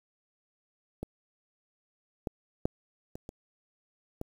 clicks, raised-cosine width 2 ms, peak -22 / -18 / -13 / -27 / -28 / -22 dBFS, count 6, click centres 1.03 / 2.272 / 2.655 / 3.155 / 3.291 / 4.214 s, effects 8-bit

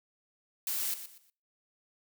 blue noise with echo, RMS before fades -33 dBFS, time 0.67-0.94 s, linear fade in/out 2 ms, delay 120 ms, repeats 3, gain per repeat -11 dB, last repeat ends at 1.3 s, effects noise-tail reverb RT60 0.4 s tail -23 dB re dry

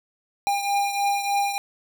square beating tone pair, 803 / 806.3 Hz, G5 / G5, +41 / +49 cents, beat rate 3.3 Hz, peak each -23 / -29 dBFS, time 0.47-1.58 s, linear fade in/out 0 ms, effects 10-bit

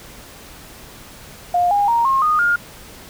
sine tone with pitch steps, 708 / 813.3 / 934.2 / 1073.1 / 1232.7 / 1416 Hz, F5 / G#5 / A#5 / C6 / D#6 / F6, +23 / -36 / +3 / +43 / -17 / +23 cents, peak -13 dBFS, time 1.54-2.56 s, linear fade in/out 5 ms, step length 170 ms, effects pink hiss -40 dBFS RMS until 3.09 s

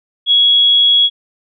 sine tone, 3337 Hz, G#7, 8 cents sharp, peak -7 dBFS, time 0.26-1.1 s, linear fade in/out 50 ms, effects none

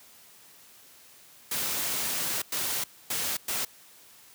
white noise bursts at uneven times, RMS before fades -30 dBFS, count 4, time 1.51-2.42 / 2.52-2.84 / 3.1-3.37 / 3.48-3.65 s, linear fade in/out 5 ms, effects white hiss -54 dBFS RMS until 4.34 s + high-pass 80 Hz 12 dB/octave

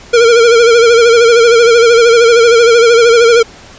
square tone with vibrato, 466.2 Hz, A#4, in tune, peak -4 dBFS, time 0.13-3.43 s, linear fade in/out 10 ms, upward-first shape sine, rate 13 Hz, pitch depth 60 cents each way, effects pink hiss -35 dBFS RMS until 3.78 s + resampled to 16000 Hz

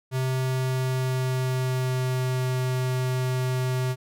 square tone with pitch glide, 130 to 128.14 Hz, C3 to C3, -11 to -36 cents, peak -24 dBFS, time 0.11-3.96 s, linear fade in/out 50 ms, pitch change -25 cents, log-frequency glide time 0.27-2.49 s, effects none

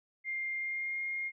sine tone with pitch glide, 2110 to 2131 Hz, C7 to C7, +14 to +31 cents, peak -33 dBFS, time 0.24-1.32 s, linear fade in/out 50 ms, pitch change +17 cents, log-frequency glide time 0.56-1.02 s, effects none

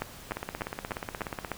two click trains, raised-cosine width 0.5 ms, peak -15 / -18 dBFS, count 6 / 20, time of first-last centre 0.02-1.517 / 0.31-1.448 s, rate 3.34 / 16.7 Hz, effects pink hiss -47 dBFS RMS until 1.57 s

